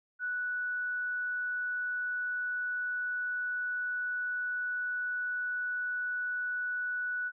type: tone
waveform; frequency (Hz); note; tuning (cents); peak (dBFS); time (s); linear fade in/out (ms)
sine; 1478; F#6; -2; -31; 0.19-7.32; 50
effects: none